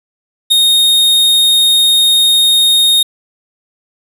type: tone with ADSR envelope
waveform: 45% pulse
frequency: 3711 Hz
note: A#7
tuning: 9 cents flat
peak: -4 dBFS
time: 0.5-3.03 s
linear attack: 19 ms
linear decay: 4 ms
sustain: -3 dB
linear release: 6 ms
effects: resampled to 32000 Hz + 7-bit